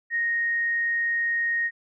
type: tone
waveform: sine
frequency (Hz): 1864.7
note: A#6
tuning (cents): 0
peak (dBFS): -22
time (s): 0.1-1.71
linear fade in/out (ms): 50
effects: none